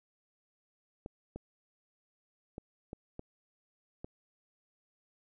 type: clicks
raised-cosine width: 2 ms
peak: -28 dBFS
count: 6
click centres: 1.061 / 1.36 / 2.581 / 2.931 / 3.194 / 4.045 s
effects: none